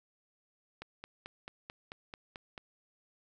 click train, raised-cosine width 0.3 ms, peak -27 dBFS, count 9, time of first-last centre 0.82-2.578 s, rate 4.55 Hz, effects none

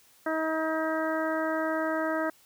harmonic tone, 317.9 Hz, D#4, 37 cents sharp, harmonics 1 / 2 / 3 / 4 / 5 / 6, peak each -31 / -30 / -37 / -35 / -35 / -40 dBFS, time 0.26-2.3 s, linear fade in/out 5 ms, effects white hiss -60 dBFS RMS until 2.45 s

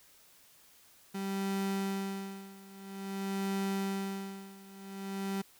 35% pulse tone with tremolo, 195.2 Hz, G3, 7 cents flat, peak -29 dBFS, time 1.14-5.42 s, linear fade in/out 10 ms, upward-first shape sine, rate 0.5 Hz, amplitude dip 90%, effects white hiss -61 dBFS RMS until 5.59 s

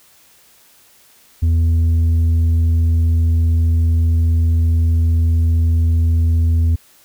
sine tone with tanh clipping, 82.41 Hz, E2, in tune, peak -12 dBFS, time 1.42-6.76 s, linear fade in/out 10 ms, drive 4 dB, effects white hiss -50 dBFS RMS until 7.04 s

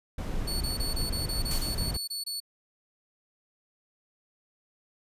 brown noise, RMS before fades -31 dBFS, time 0.18-1.97 s, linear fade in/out 5 ms
sawtooth tone bursts, 4435 Hz, C#8, in tune, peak -29 dBFS, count 12, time 0.47-2.403 s, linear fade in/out 10 ms, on 140 ms, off 23 ms
white noise with exponential decay, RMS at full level -34 dBFS, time 1.51-2.11 s, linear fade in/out 0 ms, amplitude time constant 130 ms
effects resampled to 32000 Hz

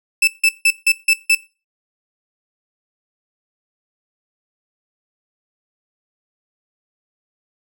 40% pulse tone bursts, 2637 Hz, E7, in tune, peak -9 dBFS, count 6, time 0.22-1.35 s, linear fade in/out 5 ms, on 55 ms, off 160 ms, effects noise-tail reverb RT60 0.3 s tail -18 dB re dry

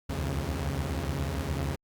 sawtooth tone cluster, 69.2 / 76.2 / 86.1 / 136.1 Hz, C#2 / D#2 / F2 / C#3, -2 / -36 / -24 / -31 cents, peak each -31 dBFS, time 0.09-1.76 s, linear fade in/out 10 ms, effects Opus 48 kbps

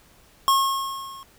square tone with level ramp, 1085 Hz, C#6, 37 cents flat, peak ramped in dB -15 to -40 dBFS, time 0.48-1.23 s, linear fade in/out 0 ms, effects pink hiss -55 dBFS RMS until 1.38 s

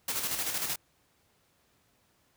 white noise with tremolo, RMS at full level -31 dBFS, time 0.08-0.76 s, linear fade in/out 5 ms, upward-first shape square, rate 13 Hz, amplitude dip 45%, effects pink hiss -69 dBFS RMS until 2.36 s + high-pass 60 Hz 12 dB/octave

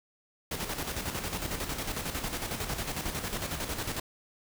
pink noise with tremolo, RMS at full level -33 dBFS, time 0.51-4 s, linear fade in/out 5 ms, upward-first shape square, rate 11 Hz, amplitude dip 50%, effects none

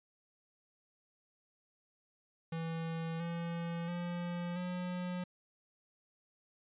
square tone with pitch steps, 164.1 / 169.2 / 174.46 / 179.89 Hz, E3 / E3 / F3 / F#3, -8 / +45 / -2 / -48 cents, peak -37 dBFS, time 2.52-5.24 s, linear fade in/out 5 ms, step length 680 ms, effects resampled to 8000 Hz

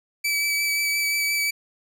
sawtooth tone with vibrato, 2300 Hz, D7, 37 cents flat, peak -18 dBFS, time 0.24-1.51 s, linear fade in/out 10 ms, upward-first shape sine, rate 5.7 Hz, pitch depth 13 cents each way, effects none

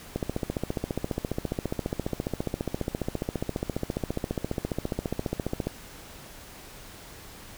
click train, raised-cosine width 2 ms, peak -14 dBFS, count 82, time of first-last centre 0.16-5.67 s, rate 14.7 Hz, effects pink hiss -46 dBFS RMS until 7.57 s

